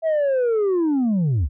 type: linear sweep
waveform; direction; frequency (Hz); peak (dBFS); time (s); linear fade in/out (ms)
sine; down; 659.3 to 59.6; -14; 0.02-1.49; 50
effects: tanh soft clip ceiling -16 dBFS